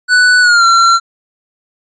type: tone with pitch glide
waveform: square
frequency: 1486 to 1362.7 Hz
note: F#6 to F6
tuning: +7 to -43 cents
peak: -6 dBFS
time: 0.08-1 s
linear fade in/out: 50 ms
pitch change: -150 cents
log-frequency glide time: 0.41-0.65 s
effects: resampled to 16000 Hz